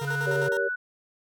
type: tone bursts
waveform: 20% pulse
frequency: 464.2 Hz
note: A#4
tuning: 7 cents flat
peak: -28 dBFS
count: 6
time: 0-0.57 s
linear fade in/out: 0 ms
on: 50 ms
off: 54 ms
type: tone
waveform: square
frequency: 140.9 Hz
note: C#3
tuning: 29 cents sharp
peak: -30 dBFS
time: 0.01-0.49 s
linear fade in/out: 10 ms
type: tone with tremolo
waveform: sine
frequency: 1480 Hz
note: F#6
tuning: in tune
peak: -26 dBFS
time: 0.07-0.76 s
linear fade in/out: 10 ms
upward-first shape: triangle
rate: 9.8 Hz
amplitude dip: 30%
type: chord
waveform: sine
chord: G diminished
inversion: none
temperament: just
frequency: 392 / 470.4 / 564.5 Hz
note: G4 / Bb4 / Db5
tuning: 0 / +16 / +31 cents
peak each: -29 dBFS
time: 0.26-0.69 s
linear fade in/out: 20 ms
effects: none